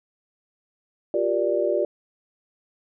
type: chord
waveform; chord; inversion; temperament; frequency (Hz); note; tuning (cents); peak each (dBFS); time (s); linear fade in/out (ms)
sine; G minor seventh; third; just; 352.8 / 392 / 470.4 / 588; F4 / G4 / Bb4 / D5; +18 / 0 / +16 / +2; -26 / -26 / -28 / -23; 1.14-1.85; 2
effects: none